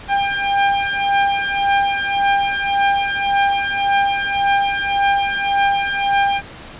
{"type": "beating tone pair", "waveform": "sawtooth", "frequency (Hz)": [797, 798.8], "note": ["G5", "G5"], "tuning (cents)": [28, 32], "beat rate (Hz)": 1.8, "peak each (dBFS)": -14, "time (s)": [0.08, 6.42], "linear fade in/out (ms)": 50, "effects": ["pink hiss -36 dBFS RMS until 6.79 s", "resampled to 8000 Hz"]}